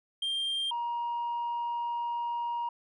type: tone pair in turn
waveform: sine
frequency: 3185 / 946.9 Hz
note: G7 / A#5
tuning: +27 / +27 cents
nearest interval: octave + major sixth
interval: 2100 cents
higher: first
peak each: -26 / -28 dBFS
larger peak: first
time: 0.22-0.71 / 0.71-2.69 s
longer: second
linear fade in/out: 5 ms
effects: tanh soft clip ceiling -28 dBFS